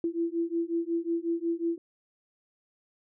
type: beating tone pair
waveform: sine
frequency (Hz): 333.2 / 338.7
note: E4 / E4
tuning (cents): +19 / +47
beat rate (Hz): 5.5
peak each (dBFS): -30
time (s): 0.04-1.78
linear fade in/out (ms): 2
effects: none